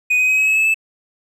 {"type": "tone with pitch steps", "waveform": "triangle", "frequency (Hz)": [2489, 2511, 2533, 2555, 2577, 2599, 2622], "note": ["D#7", "D#7", "D#7", "D#7", "E7", "E7", "E7"], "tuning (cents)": [0, 15, 30, 45, -40, -25, -10], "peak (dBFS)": -11, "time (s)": [0.1, 0.744], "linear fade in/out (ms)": 10, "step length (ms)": 92, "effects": []}